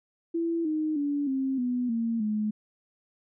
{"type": "tone with pitch steps", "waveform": "sine", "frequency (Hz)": [334, 309.8, 287.4, 266.6, 247.3, 229.5, 212.9], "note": ["E4", "D#4", "D4", "C4", "B3", "A#3", "G#3"], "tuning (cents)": [23, -7, -37, 33, 3, -27, 43], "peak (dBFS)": -25, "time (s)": [0.34, 2.51], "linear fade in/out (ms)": 10, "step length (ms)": 310, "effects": []}